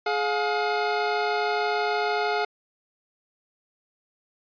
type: tone pair together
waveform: 25% pulse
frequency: 421.9 / 712 Hz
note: G#4 / F5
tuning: +27 / +33 cents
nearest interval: major sixth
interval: 906 cents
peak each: -22 dBFS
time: 0.06-2.45 s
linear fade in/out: 5 ms
effects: resampled to 11025 Hz